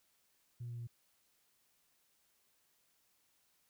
sine tone with pitch steps, 120 / 119.1 / 118.21 Hz, B2 / A#2 / A#2, -49 / +38 / +25 cents, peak -40 dBFS, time 0.6-0.873 s, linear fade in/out 10 ms, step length 91 ms, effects tanh soft clip ceiling -38 dBFS + white hiss -75 dBFS RMS until 3.69 s

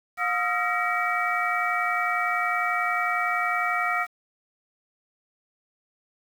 sine tone cluster, 716 / 1258 / 1369 / 1896 / 2287 Hz, F5 / D#6 / F6 / A#6 / D7, +43 / +19 / -35 / +29 / -47 cents, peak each -29 dBFS, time 0.17-4.07 s, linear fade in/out 50 ms, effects 8-bit

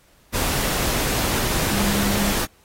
sine tone in noise, 201.9 Hz, G#3, 49 cents flat, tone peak -22 dBFS, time 1.7-2.33 s, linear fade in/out 20 ms, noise pink, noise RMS -23 dBFS, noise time 0.33-2.46 s, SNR -2 dB, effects pink hiss -57 dBFS RMS until 2.64 s + AAC 48 kbps

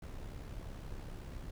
brown noise with amplitude modulation, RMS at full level -42 dBFS, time 0.02-1.51 s, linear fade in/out 5 ms, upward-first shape sine, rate 67.8 Hz, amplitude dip 55%, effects none

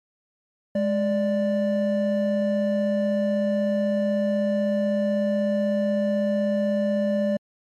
triangle tone pair together, 207.7 / 587 Hz, G#3 / D5, 0 / -1 cents, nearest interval octave + tritone, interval 1799 cents, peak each -21 dBFS, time 0.75-7.37 s, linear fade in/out 5 ms, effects MP3 64 kbps

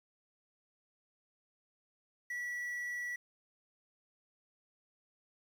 triangle tone with quantisation, 1946 Hz, B6, 26 cents flat, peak -35 dBFS, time 2.3-3.16 s, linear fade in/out 5 ms, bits 10, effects none

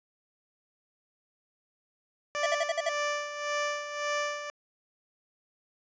15% pulse tone with tremolo, 587.3 Hz, D5, in tune, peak -21 dBFS, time 2.35-4.5 s, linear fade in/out 0 ms, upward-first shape sine, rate 1.8 Hz, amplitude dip 65%
square tone bursts, 659.3 Hz, E5, in tune, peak -26 dBFS, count 6, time 2.43-2.893 s, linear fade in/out 5 ms, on 33 ms, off 53 ms
effects resampled to 16000 Hz

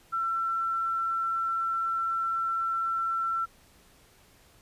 sine tone, 1346 Hz, E6, 36 cents sharp, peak -26 dBFS, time 0.12-3.46 s, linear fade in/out 20 ms, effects pink hiss -59 dBFS RMS until 4.61 s + resampled to 32000 Hz

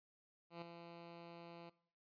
10% pulse tone with ADSR envelope, 170 Hz, F3, 46 cents flat, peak -37 dBFS, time 0.5-1.7 s, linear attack 120 ms, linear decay 5 ms, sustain -8 dB, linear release 13 ms, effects noise-tail reverb RT60 0.6 s tail -20 dB re dry + resampled to 11025 Hz

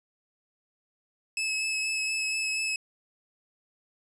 sawtooth tone with vibrato, 2591 Hz, E7, 30 cents flat, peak -24 dBFS, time 1.37-2.76 s, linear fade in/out 2 ms, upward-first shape sine, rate 4.2 Hz, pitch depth 15 cents each way, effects resampled to 24000 Hz

